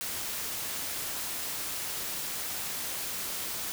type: noise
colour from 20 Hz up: white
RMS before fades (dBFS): -35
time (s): 0.01-3.72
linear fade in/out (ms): 0
effects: none